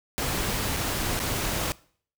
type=noise with dropouts; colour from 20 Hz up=pink; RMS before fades=-28 dBFS; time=0.18-1.72 s; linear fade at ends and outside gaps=0 ms; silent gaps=0.766-0.77 / 1.193-1.2 s; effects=noise-tail reverb RT60 0.5 s tail -21 dB re dry